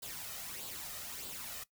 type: noise with flanger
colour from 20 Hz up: white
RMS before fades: -44 dBFS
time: 0.02-1.64 s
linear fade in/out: 10 ms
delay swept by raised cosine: 0.24 to 1.64 ms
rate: 1.6 Hz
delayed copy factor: +0.55
effects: noise-tail reverb RT60 0.1 s tail -18 dB re dry